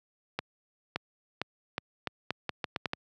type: accelerating click train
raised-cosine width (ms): 0.3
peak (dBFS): -14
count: 11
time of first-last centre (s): 0.39-2.934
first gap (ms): 570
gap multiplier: 0.8
effects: high-pass 100 Hz 12 dB/octave